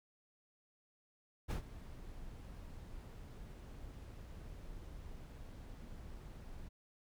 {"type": "noise with ADSR envelope", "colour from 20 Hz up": "brown", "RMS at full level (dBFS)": -33, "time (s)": [1.48, 6.69], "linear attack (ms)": 33, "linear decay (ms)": 99, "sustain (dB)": -17, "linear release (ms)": 15, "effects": []}